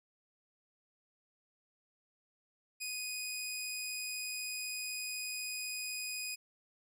15% pulse tone, 2489 Hz, D#7, in tune, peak -31 dBFS, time 2.8-6.36 s, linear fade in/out 20 ms, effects none

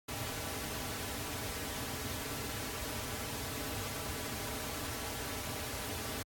pink noise with comb filter, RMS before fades -39 dBFS, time 0.08-6.23 s, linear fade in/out 10 ms, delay 5.6 ms, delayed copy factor -0.65, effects high-pass 60 Hz 12 dB/octave + AAC 64 kbps

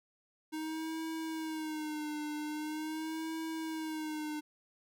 square tone with vibrato, 311.1 Hz, D#4, in tune, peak -37 dBFS, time 0.52-4.41 s, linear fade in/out 20 ms, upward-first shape sine, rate 0.43 Hz, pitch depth 61 cents each way, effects none

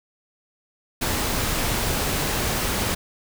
pink noise, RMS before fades -24 dBFS, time 1.01-2.95 s, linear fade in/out 10 ms, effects none

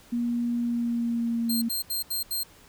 sine tone with pitch glide, 238.1 to 230.8 Hz, A#3 to A#3, +37 to -17 cents, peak -24 dBFS, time 0.12-1.69 s, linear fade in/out 10 ms, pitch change -54 cents, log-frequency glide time 0.58-1.58 s
10% pulse tone bursts, 4186 Hz, C8, in tune, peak -20 dBFS, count 5, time 1.49-2.436 s, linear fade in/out 10 ms, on 130 ms, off 74 ms
effects pink hiss -54 dBFS RMS until 2.68 s

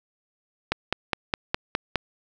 click train, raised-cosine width 0.3 ms, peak -6 dBFS, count 7, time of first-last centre 0.72-1.957 s, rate 4.85 Hz, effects none

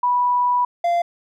sine / triangle tone pair in turn, 982 / 690.8 Hz, B5 / F5, -10 / -19 cents, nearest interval tritone, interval 609 cents, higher first, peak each -15 / -14 dBFS, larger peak second, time 0.03-0.65 / 0.84-1.02 s, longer first, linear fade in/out 5 ms, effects none

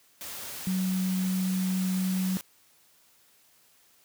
sine tone in noise, 186.6 Hz, F#3, 15 cents sharp, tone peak -25 dBFS, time 0.67-2.37 s, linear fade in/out 0 ms, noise white, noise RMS -39 dBFS, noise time 0.21-2.41 s, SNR +11 dB, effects white hiss -62 dBFS RMS until 4.04 s + high-pass 60 Hz 12 dB/octave

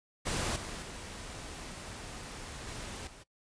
pink noise with level steps, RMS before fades -33 / -41 / -44 / -42 / -52 dBFS, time 0.25-3.24 s, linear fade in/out 20 ms, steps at 0.56 / 0.82 / 2.67 / 3.07 s, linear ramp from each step 2 ms, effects noise-tail reverb RT60 0.1 s tail -20 dB re dry + resampled to 22050 Hz

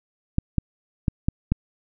clicks, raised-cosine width 5 ms, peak -7 dBFS, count 5, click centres 0.384 / 0.583 / 1.082 / 1.285 / 1.52 s, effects none

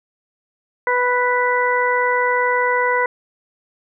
harmonic tone, 493.9 Hz, B4, in tune, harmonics 1 / 2 / 3 / 4, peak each -20 / -19 / -23 / -21 dBFS, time 0.87-3.06 s, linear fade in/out 2 ms, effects none

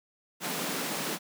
pink high-pass noise, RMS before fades -33 dBFS, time 0.4-1.19 s, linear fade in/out 50 ms, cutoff 160 Hz, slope 48 dB/octave, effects none

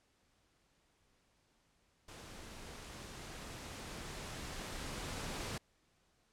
pink noise with level ramp, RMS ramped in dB -52 to -41 dBFS, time 2.08-5.58 s, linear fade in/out 5 ms, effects pink hiss -74 dBFS RMS until 6.32 s + low-pass 9000 Hz 12 dB/octave

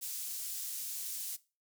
pink high-pass noise, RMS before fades -40 dBFS, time 0.01-1.37 s, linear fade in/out 20 ms, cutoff 7400 Hz, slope 12 dB/octave, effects noise-tail reverb RT60 0.3 s tail -19 dB re dry

